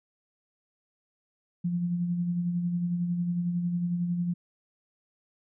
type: tone with tremolo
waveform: sine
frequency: 174.61 Hz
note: F3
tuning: in tune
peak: -24 dBFS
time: 1.64-4.34 s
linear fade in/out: 10 ms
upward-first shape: sine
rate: 11 Hz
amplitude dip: 40%
effects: none